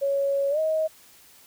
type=tone with pitch glide; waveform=sine; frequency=556 to 631.3 Hz; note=C#5 to D#5; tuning=+5 to +25 cents; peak=-21 dBFS; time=0.01-0.88 s; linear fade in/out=20 ms; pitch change=+220 cents; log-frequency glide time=0.5-0.59 s; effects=white hiss -53 dBFS RMS until 1.46 s